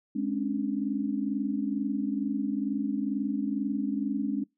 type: tone cluster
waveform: sine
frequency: 209.4 / 267.7 / 289.9 Hz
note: G#3 / C4 / D4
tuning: +15 / +40 / -22 cents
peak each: -31 dBFS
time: 0.15-4.44 s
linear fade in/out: 10 ms
effects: noise-tail reverb RT60 0.2 s tail -25 dB re dry